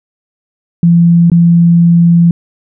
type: tone with dropouts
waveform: sine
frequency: 170.3 Hz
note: F3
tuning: 43 cents flat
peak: -3 dBFS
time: 0.83-2.31 s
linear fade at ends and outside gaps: 2 ms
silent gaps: 1.3-1.317 s
effects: none